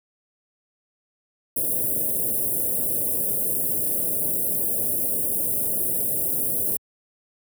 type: band-stop noise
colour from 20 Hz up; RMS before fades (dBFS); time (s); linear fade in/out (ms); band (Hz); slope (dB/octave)
white; -24; 1.56-6.77; 5; 630 to 9400; 48
effects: high-pass 80 Hz 12 dB/octave